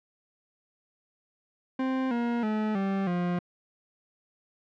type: tone with pitch steps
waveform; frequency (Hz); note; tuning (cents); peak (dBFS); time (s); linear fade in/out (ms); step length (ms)
40% pulse; 261.6 / 237.1 / 215 / 194.85 / 176.63; C4 / A#3 / A3 / G3 / F3; 0 / +30 / -40 / -10 / +20; -25; 1.79-3.39; 5; 320
effects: low-pass 2000 Hz 12 dB/octave